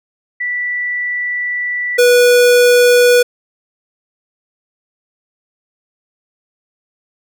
sine / square tone pair in turn, 1965 / 488.7 Hz, B6 / B4, -9 / -18 cents, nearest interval 2 octaves, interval 2409 cents, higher first, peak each -16 / -7 dBFS, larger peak second, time 0.4-1.98 / 1.98-3.23 s, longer first, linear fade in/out 10 ms, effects none

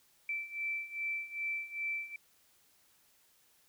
sine beating tone pair, 2329 / 2331.5 Hz, D7 / D7, -15 / -13 cents, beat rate 2.5 Hz, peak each -40 / -37 dBFS, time 0.29-2.16 s, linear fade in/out 2 ms, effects white hiss -68 dBFS RMS until 3.68 s

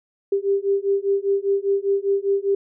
sine beating tone pair, 393.8 / 398.8 Hz, G4 / G4, +8 / +30 cents, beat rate 5 Hz, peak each -21 dBFS, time 0.32-2.55 s, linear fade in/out 5 ms, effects none

